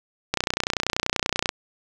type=click train; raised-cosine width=0.2 ms; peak=-4 dBFS; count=36; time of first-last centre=0.34-1.491 s; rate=30.4 Hz; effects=none